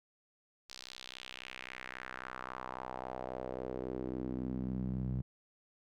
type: tone with band-pass filter sweep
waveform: sawtooth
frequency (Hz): 63.7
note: C2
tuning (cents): -46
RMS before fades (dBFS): -41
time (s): 0.69-5.22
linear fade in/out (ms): 10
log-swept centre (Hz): 4900 to 140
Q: 2.4
effects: none